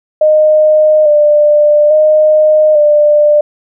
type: tone with vibrato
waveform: sine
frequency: 605 Hz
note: D#5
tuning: 49 cents flat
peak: -4 dBFS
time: 0.21-3.41 s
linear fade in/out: 5 ms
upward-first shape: square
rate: 0.59 Hz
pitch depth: 29 cents each way
effects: none